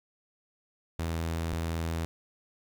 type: tone pair in turn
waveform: sawtooth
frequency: 82.41 / 82.41 Hz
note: E2 / E2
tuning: 0 / 0 cents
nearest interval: unison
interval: 0 cents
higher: neither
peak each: -26 dBFS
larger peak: neither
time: 0.99-1.53 / 1.53-2.05 s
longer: first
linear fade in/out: 0 ms
effects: 10-bit